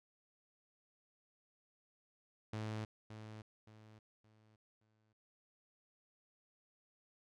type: tone with echo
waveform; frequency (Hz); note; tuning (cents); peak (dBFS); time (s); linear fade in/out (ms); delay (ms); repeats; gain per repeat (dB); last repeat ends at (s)
sawtooth; 108.5; A2; -24; -36; 2.53-2.85; 5; 570; 4; -9; 5.13
effects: low-pass 6000 Hz 12 dB/octave